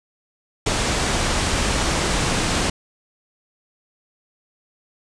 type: low-pass noise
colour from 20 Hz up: pink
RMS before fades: -21 dBFS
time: 0.66-2.7 s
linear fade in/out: 5 ms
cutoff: 9200 Hz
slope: 48 dB/octave
effects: none